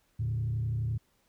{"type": "tone with frequency modulation", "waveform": "sine", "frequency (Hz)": 112.7, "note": "A2", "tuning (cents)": 42, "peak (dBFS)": -27, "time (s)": [0.19, 0.98], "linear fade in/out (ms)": 10, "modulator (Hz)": 31.8, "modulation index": 0.69, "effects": ["tanh soft clip ceiling -24 dBFS", "pink hiss -71 dBFS RMS until 1.28 s"]}